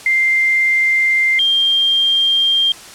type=tone pair in turn; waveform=sine; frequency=2094 / 3194 Hz; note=C7 / G7; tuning=+1 / +32 cents; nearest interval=perfect fifth; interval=731 cents; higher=second; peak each=-11 dBFS; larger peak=neither; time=0.06-1.39 / 1.39-2.72 s; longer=neither; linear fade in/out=2 ms; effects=white hiss -36 dBFS RMS until 2.94 s + low-pass 9000 Hz 12 dB/octave